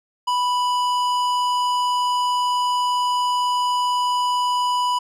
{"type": "tone with tanh clipping", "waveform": "sine", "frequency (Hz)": 987.8, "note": "B5", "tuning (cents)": 0, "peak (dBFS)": -20, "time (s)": [0.27, 4.99], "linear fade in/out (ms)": 10, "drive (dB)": 15, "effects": []}